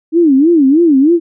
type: tone with vibrato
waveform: sine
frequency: 302.3 Hz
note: D#4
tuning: 50 cents flat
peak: -5 dBFS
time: 0.12-1.2 s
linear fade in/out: 50 ms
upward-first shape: sine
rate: 3.2 Hz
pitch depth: 240 cents each way
effects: none